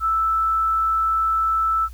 sine tone, 1318.5 Hz, E6, in tune, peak -17 dBFS, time 0-1.89 s, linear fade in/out 50 ms, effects added 60 Hz sine -35 dBFS peak until 1.93 s + white hiss -54 dBFS RMS until 1.93 s

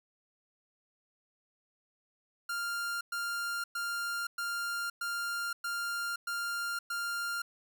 45% pulse tone bursts, 1396.9 Hz, F6, in tune, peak -33 dBFS, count 8, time 2.49-7.42 s, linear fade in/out 5 ms, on 520 ms, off 110 ms, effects none

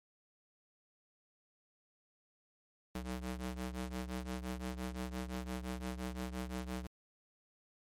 sawtooth ring-modulated tone, 126 Hz, B2, 35 cents sharp, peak -32 dBFS, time 2.95-6.87 s, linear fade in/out 5 ms, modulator 60.1 Hz, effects MP3 64 kbps

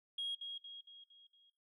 sine tone with echo, 3279 Hz, G#7, 23 cents flat, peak -36 dBFS, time 0.18-0.35 s, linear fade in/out 5 ms, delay 230 ms, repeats 5, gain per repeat -6 dB, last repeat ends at 1.5 s, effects noise-tail reverb RT60 0.3 s tail -20 dB re dry + tanh soft clip ceiling -34 dBFS

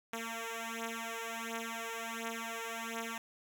5% pulse beating tone pair, 227.5 / 228.9 Hz, A#3 / A#3, -42 / -31 cents, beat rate 1.4 Hz, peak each -30 dBFS, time 0.13-3.18 s, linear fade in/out 2 ms, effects none

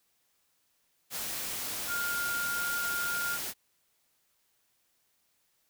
sine tone in noise, 1409 Hz, F6, 15 cents sharp, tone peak -31 dBFS, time 1.87-3.39 s, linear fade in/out 50 ms, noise white, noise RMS -36 dBFS, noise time 1.1-3.54 s, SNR +2 dB, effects white hiss -73 dBFS RMS until 5.69 s

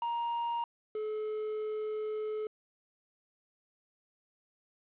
triangle tone pair in turn, 939 / 429.5 Hz, A#5 / A4, +12 / -42 cents, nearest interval octave + major second, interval 1354 cents, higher first, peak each -29 / -31 dBFS, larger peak first, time 0.02-0.64 / 0.95-2.47 s, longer second, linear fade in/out 2 ms, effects resampled to 8000 Hz + 10-bit

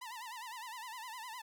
sawtooth tone with vibrato, 945 Hz, A#5, 23 cents sharp, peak -40 dBFS, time 0.01-1.42 s, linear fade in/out 10 ms, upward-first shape sine, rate 9.8 Hz, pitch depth 140 cents each way, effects none

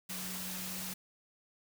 sine tone in noise, 185 Hz, F#3, in tune, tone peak -45 dBFS, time 0.09-0.94 s, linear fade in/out 10 ms, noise white, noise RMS -41 dBFS, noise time 0.09-0.94 s, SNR -7 dB, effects none

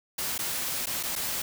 white noise with dropouts, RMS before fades -31 dBFS, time 0.18-1.42 s, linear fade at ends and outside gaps 5 ms, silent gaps 0.38-0.389 / 0.859-0.868 / 1.029-1.034 / 1.155-1.16 s, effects none

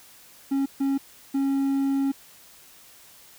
triangle tone bursts at uneven times, 273.9 Hz, C#4, 21 cents flat, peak -19 dBFS, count 3, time 0.51-0.66 / 0.8-0.98 / 1.34-2.12 s, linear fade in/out 10 ms, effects white hiss -51 dBFS RMS until 3.38 s

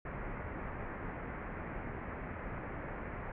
pink low-pass noise, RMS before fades -42 dBFS, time 0.05-3.32 s, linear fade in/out 5 ms, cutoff 2200 Hz, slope 48 dB/octave, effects none

